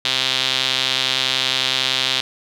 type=tone with band-pass filter; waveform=sawtooth; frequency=130.81 Hz; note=C3; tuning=in tune; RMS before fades=-20 dBFS; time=0.05-2.21 s; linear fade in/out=2 ms; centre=3600 Hz; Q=3.4; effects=none